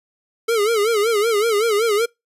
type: tone with vibrato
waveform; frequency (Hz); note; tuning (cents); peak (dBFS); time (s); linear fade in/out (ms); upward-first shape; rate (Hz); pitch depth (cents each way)
square; 435.6; A4; -17; -16; 0.48-2.06; 10; sine; 5.3; 130
effects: noise-tail reverb RT60 0.2 s tail -26 dB re dry + resampled to 32000 Hz